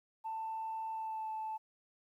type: tone with pitch glide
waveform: sine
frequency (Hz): 888 to 874.8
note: A5 to A5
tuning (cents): +16 to -10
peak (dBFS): -36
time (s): 0.24-1.58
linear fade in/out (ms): 20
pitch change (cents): -26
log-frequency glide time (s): 0.92-1.29
effects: tanh soft clip ceiling -33 dBFS + 12-bit